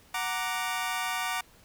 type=chord; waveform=20% pulse; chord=Gb augmented; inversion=none; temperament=equal; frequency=740 / 932.3 / 1174.7 Hz; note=Gb5 / Bb5 / D6; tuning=0 / 0 / 0 cents; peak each=-29 dBFS; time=0.14-1.41 s; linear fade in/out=5 ms; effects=pink hiss -58 dBFS RMS until 1.64 s